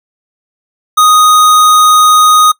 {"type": "tone", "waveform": "square", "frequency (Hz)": 1244.5, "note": "D#6", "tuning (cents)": 0, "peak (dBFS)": -4, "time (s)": [0.97, 2.52], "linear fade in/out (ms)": 10, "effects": ["noise-tail reverb RT60 0.1 s tail -21 dB re dry"]}